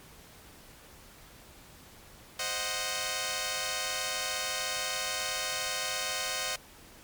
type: chord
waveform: 5% pulse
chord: C diminished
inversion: none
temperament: equal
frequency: 523.3 / 622.3 / 740 Hz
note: C5 / Eb5 / Gb5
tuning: 0 / 0 / 0 cents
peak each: -24 dBFS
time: 2.39-6.56 s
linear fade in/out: 5 ms
effects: pink hiss -53 dBFS RMS until 7.03 s + MP3 96 kbps